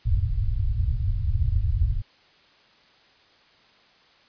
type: low-pass noise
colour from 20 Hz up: white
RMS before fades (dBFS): -23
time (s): 0.05-2.02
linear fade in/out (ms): 20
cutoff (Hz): 110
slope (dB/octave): 48
effects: white hiss -57 dBFS RMS until 4.28 s + resampled to 11025 Hz